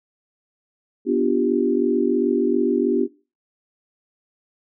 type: chord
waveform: sine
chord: G dominant seventh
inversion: first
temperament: equal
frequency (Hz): 246.9 / 293.7 / 349.2 / 392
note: B3 / D4 / F4 / G4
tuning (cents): 0 / 0 / 0 / 0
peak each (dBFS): -22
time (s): 1.05-3.08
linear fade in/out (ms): 50
effects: noise-tail reverb RT60 0.3 s tail -17 dB re dry